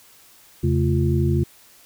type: tone cluster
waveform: sine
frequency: 83.6 / 136.2 / 219.9 / 348.1 Hz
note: E2 / C#3 / A3 / F4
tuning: +25 / -30 / -1 / -6 cents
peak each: -21 / -20 / -26 / -24 dBFS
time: 0.63-1.44 s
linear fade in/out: 10 ms
effects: white hiss -51 dBFS RMS until 1.85 s